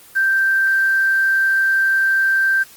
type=tone with quantisation; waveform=sine; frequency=1568 Hz; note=G6; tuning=in tune; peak=-13 dBFS; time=0.15-2.64 s; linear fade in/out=20 ms; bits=6; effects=white hiss -44 dBFS RMS until 2.76 s + Opus 24 kbps